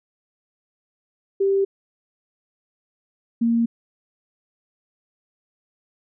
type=tone pair in turn; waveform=sine; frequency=392 / 232.1 Hz; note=G4 / A#3; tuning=0 / -7 cents; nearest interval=major sixth; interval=907 cents; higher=first; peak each=-16 dBFS; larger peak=neither; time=1.4-1.65 / 3.41-3.66 s; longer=neither; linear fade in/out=10 ms; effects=none